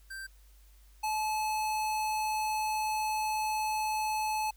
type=tone pair in turn; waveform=square; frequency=1568 / 861.9 Hz; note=G6 / A5; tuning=0 / -36 cents; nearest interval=minor seventh; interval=1036 cents; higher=first; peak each=-40 / -30 dBFS; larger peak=second; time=0.1-0.27 / 1.03-4.51 s; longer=second; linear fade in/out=10 ms; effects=added 50 Hz sine -55 dBFS peak until 4.56 s + white hiss -66 dBFS RMS until 4.56 s